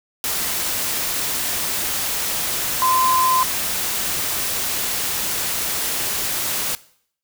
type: tone in noise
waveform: sine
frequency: 1030 Hz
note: C6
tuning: 28 cents flat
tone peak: -15 dBFS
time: 2.82-3.43 s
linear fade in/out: 0 ms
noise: white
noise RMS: -23 dBFS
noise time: 0.24-6.75 s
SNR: +5 dB
effects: noise-tail reverb RT60 0.6 s tail -19 dB re dry